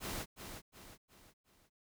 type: noise with echo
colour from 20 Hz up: pink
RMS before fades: -41 dBFS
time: 0-0.26 s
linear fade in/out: 50 ms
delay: 360 ms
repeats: 4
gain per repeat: -7 dB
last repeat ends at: 1.7 s
effects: none